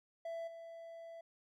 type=tone with level steps; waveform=triangle; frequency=665 Hz; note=E5; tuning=15 cents sharp; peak=-38 / -46 dBFS; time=0.25-1.21 s; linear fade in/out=5 ms; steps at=0.47 s; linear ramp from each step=10 ms; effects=none

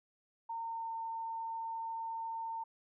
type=tone with pitch glide; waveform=sine; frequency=915 to 907.1 Hz; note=A#5 to A#5; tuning=-32 to -47 cents; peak=-37 dBFS; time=0.49-2.64 s; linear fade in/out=10 ms; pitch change=-15 cents; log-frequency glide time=0.62-0.93 s; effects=none

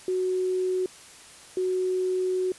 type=tone pair in turn; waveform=sine; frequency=370 / 370 Hz; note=F#4 / F#4; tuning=0 / 0 cents; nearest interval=unison; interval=0 cents; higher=neither; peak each=-23 dBFS; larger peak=neither; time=0.08-0.86 / 1.57-2.52 s; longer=second; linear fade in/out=2 ms; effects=white hiss -48 dBFS RMS until 2.58 s + resampled to 24000 Hz

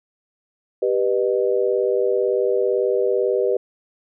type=chord; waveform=sine; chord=G augmented; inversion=none; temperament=just; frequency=392 / 490 / 612.5 Hz; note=G4 / B4 / D#5; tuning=0 / -14 / -27 cents; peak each=-20 / -20 / -25 dBFS; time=0.82-3.57 s; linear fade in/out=5 ms; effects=none

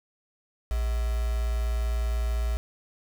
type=tone with quantisation; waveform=sine; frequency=57.9 Hz; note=A#1; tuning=11 cents flat; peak=-24 dBFS; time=0.71-2.57 s; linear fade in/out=0 ms; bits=6; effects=none

